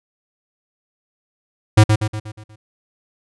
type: tone with echo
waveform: square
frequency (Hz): 107.4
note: A2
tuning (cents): -41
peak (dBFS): -6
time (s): 1.77-1.84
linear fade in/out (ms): 10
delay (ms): 120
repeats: 6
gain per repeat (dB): -6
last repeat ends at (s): 2.56
effects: resampled to 24000 Hz